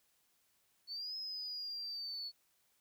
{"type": "linear two-way sweep", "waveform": "sine", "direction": "up then down", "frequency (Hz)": [4400, 5140, 4400], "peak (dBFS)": -39, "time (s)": [0.87, 2.32], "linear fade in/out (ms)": 50, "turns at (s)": 1.16, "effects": ["tanh soft clip ceiling -36 dBFS", "white hiss -75 dBFS RMS until 2.8 s"]}